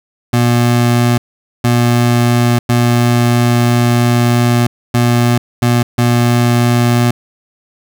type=tone bursts at uneven times; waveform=25% pulse; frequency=120.2 Hz; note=B2; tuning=46 cents flat; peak=-5 dBFS; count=6; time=0.33-1.18 / 1.64-2.59 / 2.69-4.67 / 4.94-5.38 / 5.62-5.83 / 5.98-7.11 s; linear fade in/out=5 ms; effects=none